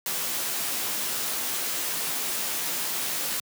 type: noise with comb filter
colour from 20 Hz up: white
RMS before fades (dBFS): -29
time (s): 0.06-3.4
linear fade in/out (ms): 2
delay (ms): 15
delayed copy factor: -0.5
effects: high-pass 150 Hz 12 dB/octave